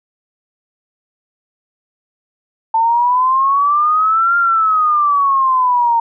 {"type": "exponential two-way sweep", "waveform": "sine", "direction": "up then down", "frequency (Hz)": [891, 1400, 918], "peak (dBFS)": -10, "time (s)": [2.74, 6], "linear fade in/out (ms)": 5, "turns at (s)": 4.37, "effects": []}